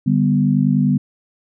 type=chord; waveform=sine; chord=G major; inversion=second; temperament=equal; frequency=146.83 / 196 / 246.9 Hz; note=D3 / G3 / B3; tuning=0 / 0 / 0 cents; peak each=-17 dBFS; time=0.06-0.98 s; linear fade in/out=10 ms; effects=none